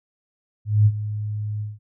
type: tone with ADSR envelope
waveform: sine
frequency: 105.5 Hz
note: G#2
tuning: 28 cents sharp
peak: -10 dBFS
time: 0.65-1.79 s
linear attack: 210 ms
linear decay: 52 ms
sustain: -14 dB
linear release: 180 ms
effects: none